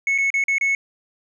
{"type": "tone with dropouts", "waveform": "sine", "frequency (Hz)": 2200, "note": "C#7", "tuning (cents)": -14, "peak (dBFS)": -14, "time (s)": [0.07, 0.75], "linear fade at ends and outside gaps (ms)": 2, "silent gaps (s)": [[0.179, 0.184], [0.303, 0.34], [0.439, 0.482], [0.583, 0.611]], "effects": ["tanh soft clip ceiling -16 dBFS"]}